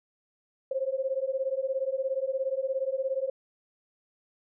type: beating tone pair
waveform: sine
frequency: 523.3 / 540.3 Hz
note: C5 / C#5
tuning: 0 / -44 cents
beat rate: 17 Hz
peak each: -30 dBFS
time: 0.71-3.3 s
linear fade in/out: 5 ms
effects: none